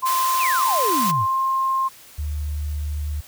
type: tone with pitch glide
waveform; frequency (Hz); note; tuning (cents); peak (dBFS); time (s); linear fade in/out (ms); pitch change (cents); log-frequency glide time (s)
sine; 1041 to 1061; C6 to C6; -9 to +24; -18; 0.02-1.89; 20; +33; 0.92-1.41
type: high-pass noise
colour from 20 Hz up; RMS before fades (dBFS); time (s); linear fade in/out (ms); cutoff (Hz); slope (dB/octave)
white; -27; 0.05-1.12; 20; 670; 12
type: exponential sweep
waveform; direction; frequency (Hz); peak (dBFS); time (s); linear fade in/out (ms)
sine; down; 2960 to 89; -23; 0.38-1.27; 50
type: tone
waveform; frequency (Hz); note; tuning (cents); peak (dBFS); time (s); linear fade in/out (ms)
sine; 74.3; D2; +21; -23; 2.18-3.21; 10
effects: white hiss -46 dBFS RMS until 3.27 s